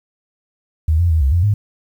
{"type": "tone with pitch steps", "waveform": "sine", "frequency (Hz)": [78.6, 86.5, 79.9, 67.4, 86.6, 103.6], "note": ["D#2", "F2", "D#2", "C#2", "F2", "G#2"], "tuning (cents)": [18, -16, 47, -48, -14, -4], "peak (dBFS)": -11, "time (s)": [0.88, 1.54], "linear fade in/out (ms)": 5, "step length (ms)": 110, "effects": ["8-bit"]}